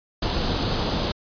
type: noise with comb filter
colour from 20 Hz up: pink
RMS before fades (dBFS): -24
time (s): 0.22-1.12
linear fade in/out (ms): 5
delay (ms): 0.24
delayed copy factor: +0.5
effects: resampled to 11025 Hz